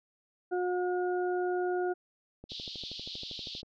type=harmonic tone; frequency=360 Hz; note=F#4; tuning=47 cents flat; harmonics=1 / 2 / 4; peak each=-29 / -35 / -41 dBFS; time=0.51-1.94 s; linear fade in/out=20 ms
type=click train; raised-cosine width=2 ms; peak=-33 dBFS; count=16; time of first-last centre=2.44-3.63 s; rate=12.6 Hz
type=band-pass noise; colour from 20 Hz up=white; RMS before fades=-42 dBFS; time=2.49-3.62 s; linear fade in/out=20 ms; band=3200 to 4500 Hz; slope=48 dB/octave
effects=none